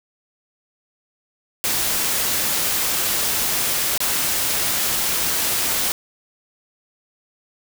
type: noise with dropouts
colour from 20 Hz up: white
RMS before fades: -21 dBFS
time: 1.64-5.92 s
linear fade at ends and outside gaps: 0 ms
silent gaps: 3.977-4.004 s
effects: none